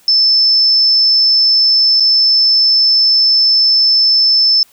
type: tone with dropouts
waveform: sine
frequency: 5274 Hz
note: E8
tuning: in tune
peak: -7 dBFS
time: 0.08-4.63 s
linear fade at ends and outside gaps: 1 ms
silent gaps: 1.999-2.005 s
effects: white hiss -49 dBFS RMS until 4.72 s